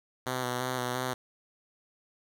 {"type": "tone with vibrato", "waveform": "5% pulse", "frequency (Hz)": 125.9, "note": "B2", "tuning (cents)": 34, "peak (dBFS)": -19, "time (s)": [0.26, 1.14], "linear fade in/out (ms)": 10, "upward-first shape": "square", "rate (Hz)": 2.9, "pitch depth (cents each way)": 25, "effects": []}